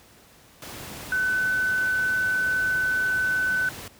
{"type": "tone in noise", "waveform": "sine", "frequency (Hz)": 1509, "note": "F#6", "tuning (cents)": 34, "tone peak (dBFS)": -21, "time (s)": [1.12, 3.69], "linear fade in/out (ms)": 2, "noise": "pink", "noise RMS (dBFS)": -38, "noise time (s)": [0.62, 3.88], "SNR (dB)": 14, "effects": ["pink hiss -53 dBFS RMS until 3.99 s", "high-pass 60 Hz 12 dB/octave"]}